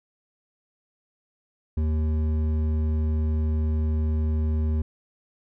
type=tone with hard clipping; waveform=sine; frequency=77.78 Hz; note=D#2; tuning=in tune; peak=-23 dBFS; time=1.77-4.82 s; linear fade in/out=5 ms; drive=9 dB; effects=none